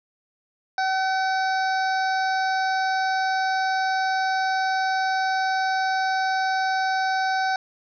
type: harmonic tone with a mistuned harmonic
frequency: 760 Hz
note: F#5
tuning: 46 cents sharp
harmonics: 1 / 2 / 3 / 5 / 6 / 7 / 8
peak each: -22 / -26 / -38 / -38 / -38 / -38 / -47 dBFS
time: 0.78-7.56 s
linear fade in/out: 2 ms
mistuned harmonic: 5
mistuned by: +16 cents
effects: none